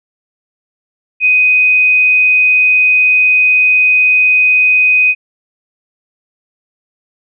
sine tone, 2502 Hz, D#7, 9 cents sharp, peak -6 dBFS, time 1.2-5.15 s, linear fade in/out 50 ms, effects none

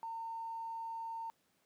triangle tone with tanh clipping, 910 Hz, A#5, 42 cents flat, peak -39 dBFS, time 0.03-1.3 s, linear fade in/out 0 ms, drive 2 dB, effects pink hiss -75 dBFS RMS until 1.65 s + high-pass 150 Hz 12 dB/octave

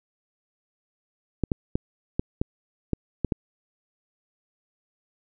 clicks, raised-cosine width 3 ms, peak -10 dBFS, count 8, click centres 1.437 / 1.518 / 1.755 / 2.195 / 2.415 / 2.933 / 3.247 / 3.322 s, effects none

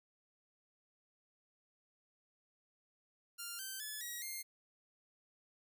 5% pulse tone with pitch steps, 1396.9 / 1550 / 1719.8 / 1908.2 / 2117 Hz, F6 / G6 / A6 / A#6 / C7, 0 / -20 / -40 / +40 / +20 cents, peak -32 dBFS, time 3.38-4.43 s, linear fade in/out 20 ms, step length 210 ms, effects none

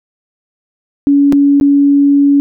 sine tone with dropouts, 282.8 Hz, C#4, 35 cents sharp, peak -5 dBFS, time 1.07-2.4 s, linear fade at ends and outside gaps 0 ms, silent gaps 1.324-1.33 / 1.6-1.611 s, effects none

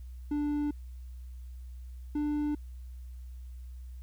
triangle tone pair in turn, 293.7 / 296.3 Hz, D4 / D4, 0 / +15 cents, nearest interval unison, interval 15 cents, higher second, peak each -26 dBFS, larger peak neither, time 0.31-0.71 / 2.15-2.55 s, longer neither, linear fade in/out 5 ms, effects added 62 Hz sine -41 dBFS peak until 4.02 s + white hiss -69 dBFS RMS until 4.02 s

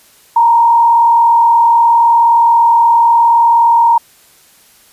sine tone with frequency modulation, 932.3 Hz, A#5, in tune, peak -5 dBFS, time 0.36-3.98 s, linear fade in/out 5 ms, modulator 40.8 Hz, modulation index 0.54, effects white hiss -46 dBFS RMS until 4.92 s + resampled to 32000 Hz

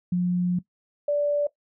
sine tone pair in turn, 178.4 / 582.6 Hz, F3 / D5, +37 / -14 cents, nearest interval octave + minor sixth, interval 2049 cents, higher second, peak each -20 dBFS, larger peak neither, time 0.12-0.59 / 1.08-1.47 s, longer first, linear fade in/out 5 ms, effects noise-tail reverb RT60 0.1 s tail -17 dB re dry

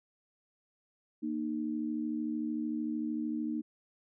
sine tone pair together, 233.2 / 306.5 Hz, A#3 / D#4, +1 / -26 cents, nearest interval perfect fourth, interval 473 cents, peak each -35 / -34 dBFS, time 1.22-3.62 s, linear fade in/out 20 ms, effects none

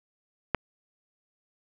click, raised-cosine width 0.5 ms, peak -8 dBFS, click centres 0.547 s, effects none

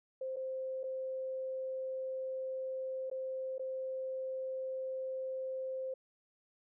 sine tone with dropouts, 523.3 Hz, C5, in tune, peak -36 dBFS, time 0.21-5.94 s, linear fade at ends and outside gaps 5 ms, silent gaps 0.361-0.366 / 0.833-0.838 / 3.1-3.113 / 3.582-3.594 s, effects none

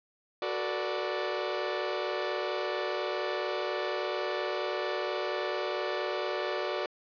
sawtooth chord, B minor seventh, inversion second, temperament equal with one note detuned, 370 / 440 / 484.3 / 587.3 Hz, F#4 / A4 / B4 / D5, 0 / 0 / -34 / 0 cents, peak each -31 / -34 / -35 / -30 dBFS, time 0.42-6.86 s, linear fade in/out 2 ms, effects resampled to 11025 Hz + 9-bit

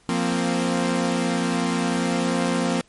sawtooth chord, F suspended fourth, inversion none, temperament equal with one note detuned, 174.61 / 231.6 / 261.6 Hz, F3 / Bb3 / C4, 0 / -11 / 0 cents, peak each -21 dBFS, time 0.09-2.81 s, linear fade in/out 0 ms, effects pink hiss -57 dBFS RMS until 2.88 s + MP3 48 kbps

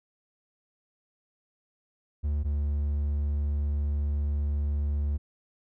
triangle tone pair in turn, 73.42 / 72.7 Hz, D2 / D2, 0 / -17 cents, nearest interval unison, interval 17 cents, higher first, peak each -23 / -23 dBFS, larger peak neither, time 2.23-2.44 / 2.44-5.18 s, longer second, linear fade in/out 20 ms, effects none

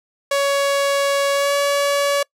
sawtooth tone with pitch glide, 560 to 567.2 Hz, C#5 to C#5, +18 to +40 cents, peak -12 dBFS, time 0.31-2.23 s, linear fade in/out 5 ms, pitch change +22 cents, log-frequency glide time 1.33-1.54 s, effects noise-tail reverb RT60 0.1 s tail -25 dB re dry + low-pass 12000 Hz 12 dB/octave

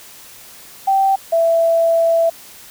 sine tone pair in turn, 778 / 664.1 Hz, G5 / E5, -13 / +13 cents, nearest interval minor third, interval 274 cents, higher first, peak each -11 dBFS, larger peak neither, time 0.87-1.16 / 1.32-2.3 s, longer second, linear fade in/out 10 ms, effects white hiss -40 dBFS RMS until 2.7 s

